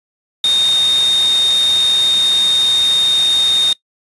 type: tone in noise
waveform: sine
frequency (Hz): 3686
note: A#7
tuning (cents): -20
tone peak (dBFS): -10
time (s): 0.44-3.73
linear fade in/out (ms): 2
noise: white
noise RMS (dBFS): -24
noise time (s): 0.44-3.73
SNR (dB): +11
effects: noise-tail reverb RT60 0.1 s tail -21 dB re dry + resampled to 24000 Hz